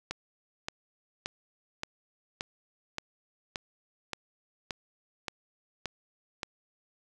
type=click train; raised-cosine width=0.2 ms; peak=-16 dBFS; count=12; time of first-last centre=0.11-6.432 s; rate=1.74 Hz; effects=none